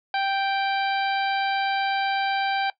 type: harmonic tone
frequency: 784 Hz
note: G5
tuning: in tune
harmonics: 1 / 2 / 3 / 4 / 5 / 6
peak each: -23 / -29 / -33 / -35 / -37 / -39 dBFS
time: 0.14-2.7 s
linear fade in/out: 2 ms
effects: noise-tail reverb RT60 0.1 s tail -19 dB re dry

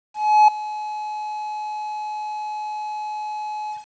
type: tone with ADSR envelope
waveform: triangle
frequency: 849 Hz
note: G#5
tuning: 38 cents sharp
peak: -6 dBFS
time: 0.14-3.85 s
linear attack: 340 ms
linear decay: 6 ms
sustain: -18 dB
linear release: 140 ms
effects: resampled to 16000 Hz + 8-bit

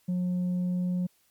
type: tone with tanh clipping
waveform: sine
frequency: 179.9 Hz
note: F#3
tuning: 48 cents flat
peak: -26 dBFS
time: 0.08-1.07 s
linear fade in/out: 10 ms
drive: 2 dB
effects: white hiss -67 dBFS RMS until 1.3 s + MP3 96 kbps

